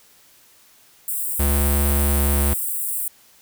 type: high-pass noise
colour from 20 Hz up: white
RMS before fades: -25 dBFS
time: 1.08-3.08 s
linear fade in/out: 2 ms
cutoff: 7900 Hz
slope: 96 dB/octave
type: tone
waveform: square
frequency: 71.1 Hz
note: C#2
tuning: 45 cents sharp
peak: -18 dBFS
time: 1.39-2.54 s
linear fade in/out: 10 ms
effects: white hiss -53 dBFS RMS until 3.41 s